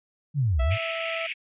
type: linear two-way sweep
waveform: sine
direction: down then up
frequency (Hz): 155.2 to 58.3 to 116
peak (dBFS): -20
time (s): 0.34-0.78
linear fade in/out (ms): 50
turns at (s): 0.62
type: tone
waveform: sawtooth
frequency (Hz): 658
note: E5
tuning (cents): -3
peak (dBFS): -26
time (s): 0.59-1.27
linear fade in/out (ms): 10
type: band-pass noise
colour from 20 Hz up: white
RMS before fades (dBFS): -33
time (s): 0.7-1.34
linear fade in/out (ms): 20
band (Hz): 2100 to 2800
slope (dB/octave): 48
effects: resampled to 8000 Hz